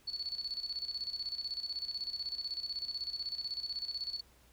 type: tone with tremolo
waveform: sine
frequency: 4435 Hz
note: C#8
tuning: in tune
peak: -34 dBFS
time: 0.07-4.21 s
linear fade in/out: 10 ms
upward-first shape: square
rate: 16 Hz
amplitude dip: 70%
effects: added 60 Hz sine -65 dBFS peak until 4.52 s + pink hiss -65 dBFS RMS until 4.52 s